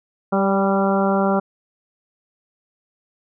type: harmonic tone with a mistuned harmonic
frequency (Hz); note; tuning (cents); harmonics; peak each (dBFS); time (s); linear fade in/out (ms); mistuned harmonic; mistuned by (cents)
196; G3; 0; 1 / 2 / 3 / 4 / 5 / 6 / 7; -19 / -23 / -22 / -24 / -28 / -29 / -27; 0.32-1.4; 10; 3; -16
effects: none